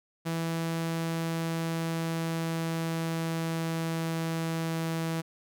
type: tone with pitch glide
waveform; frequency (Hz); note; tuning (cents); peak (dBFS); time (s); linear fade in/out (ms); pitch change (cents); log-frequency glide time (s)
sawtooth; 164.9 to 163.48; E3 to E3; +1 to -14; -25; 0.25-5.22; 20; -15; 0.47-4.95
effects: none